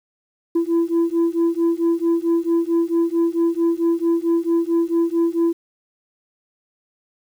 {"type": "beating tone pair", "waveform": "sine", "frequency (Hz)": [333.4, 337.9], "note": ["E4", "E4"], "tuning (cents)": [20, 43], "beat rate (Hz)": 4.5, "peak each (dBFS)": -17, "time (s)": [0.55, 5.53], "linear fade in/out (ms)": 10, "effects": ["tanh soft clip ceiling -13 dBFS", "8-bit"]}